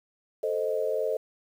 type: chord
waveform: sine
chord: A diminished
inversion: none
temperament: equal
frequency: 440 / 523.3 / 622.3 Hz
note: A4 / C5 / Eb5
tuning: 0 / 0 / 0 cents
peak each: -29 / -30 / -30 dBFS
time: 0.43-1.17 s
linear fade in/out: 5 ms
effects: 9-bit